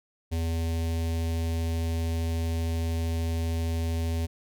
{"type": "tone with notch filter", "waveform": "square", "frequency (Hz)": 82.41, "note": "E2", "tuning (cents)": 0, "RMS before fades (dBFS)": -28, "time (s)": [0.31, 4.27], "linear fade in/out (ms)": 20, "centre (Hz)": 1300, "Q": 0.97, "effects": []}